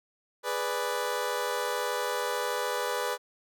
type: chord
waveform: 20% pulse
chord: G# diminished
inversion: none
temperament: equal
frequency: 415.3 / 493.9 / 587.3 Hz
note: G#4 / B4 / D5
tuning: 0 / 0 / 0 cents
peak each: -30 / -26 / -30 dBFS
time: 0.43-3.18 s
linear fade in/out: 50 ms
effects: none